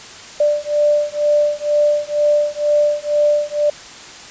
sine beating tone pair, 590 / 592.1 Hz, D5 / D5, +8 / +14 cents, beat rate 2.1 Hz, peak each -16 dBFS, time 0.4-3.7 s, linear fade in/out 5 ms, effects white hiss -36 dBFS RMS until 4.3 s + resampled to 16000 Hz

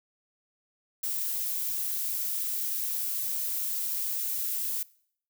violet noise, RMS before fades -31 dBFS, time 1.03-4.83 s, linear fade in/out 5 ms, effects noise-tail reverb RT60 0.6 s tail -22 dB re dry

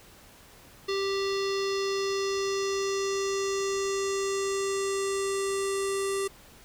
square tone with low-pass filter sweep, 392.2 Hz, G4, 1 cent sharp, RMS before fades -29 dBFS, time 0.88-6.28 s, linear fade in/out 10 ms, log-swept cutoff 4500 to 9400 Hz, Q 3.1, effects pink hiss -53 dBFS RMS until 6.64 s

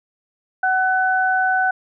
sine tone pair together, 750 / 1500 Hz, F#5 / F#6, +23 / +23 cents, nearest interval octave, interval 1200 cents, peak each -18 dBFS, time 0.63-1.71 s, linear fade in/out 5 ms, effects none

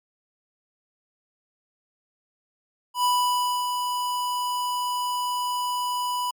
square tone with ADSR envelope, 987.8 Hz, B5, in tune, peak -19 dBFS, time 2.94-6.31 s, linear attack 100 ms, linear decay 610 ms, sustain -6 dB, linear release 7 ms, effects MP3 96 kbps

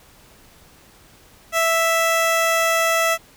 15% pulse tone, 659.3 Hz, E5, in tune, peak -10 dBFS, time 1.52-3.18 s, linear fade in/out 50 ms, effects pink hiss -50 dBFS RMS until 3.36 s

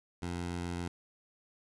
15% pulse tone, 87.31 Hz, F2, in tune, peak -29 dBFS, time 0.22-0.88 s, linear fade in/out 5 ms, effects resampled to 24000 Hz + 11-bit

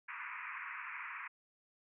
white band-pass noise, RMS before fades -45 dBFS, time 0.08-1.28 s, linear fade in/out 10 ms, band 960 to 2500 Hz, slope 96 dB/octave, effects none

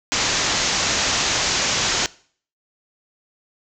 white low-pass noise, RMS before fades -21 dBFS, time 0.12-2.06 s, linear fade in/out 0 ms, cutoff 7200 Hz, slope 96 dB/octave, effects noise-tail reverb RT60 0.5 s tail -21 dB re dry

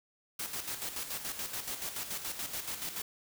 white noise with tremolo, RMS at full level -37 dBFS, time 0.39-3.02 s, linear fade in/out 5 ms, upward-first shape square, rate 7 Hz, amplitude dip 55%, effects none

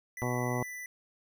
square tone, 1986 Hz, B6, 9 cents sharp, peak -40 dBFS, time 0.17-0.86 s, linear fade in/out 2 ms
harmonic tone, 123.47 Hz, B2, in tune, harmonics 1 / 2 / 3 / 4 / 5 / 6 / 7 / 8 / 9, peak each -33 / -36 / -38 / -39 / -40 / -41 / -41 / -42 / -43 dBFS, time 0.22-0.63 s, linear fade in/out 0 ms
effects none

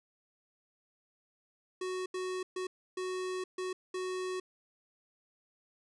square tone bursts at uneven times, 370 Hz, F#4, in tune, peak -35 dBFS, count 6, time 1.81-2.06 / 2.14-2.43 / 2.56-2.67 / 2.97-3.44 / 3.58-3.73 / 3.94-4.4 s, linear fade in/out 5 ms, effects resampled to 22050 Hz

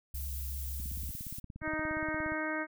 violet noise, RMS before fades -43 dBFS, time 0.14-1.4 s, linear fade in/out 10 ms
sine tone, 68 Hz, C#2, 33 cents flat, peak -36 dBFS, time 0.14-1.11 s, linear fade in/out 0 ms
click train, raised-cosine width 5 ms, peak -32 dBFS, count 27, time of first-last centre 0.8-2.32 s, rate 17.1 Hz
harmonic tone, 311.1 Hz, D#4, in tune, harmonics 1 / 2 / 3 / 4 / 5 / 6 / 7, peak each -37 / -39 / -43 / -42 / -38 / -41 / -42 dBFS, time 1.61-2.67 s, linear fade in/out 50 ms
effects none

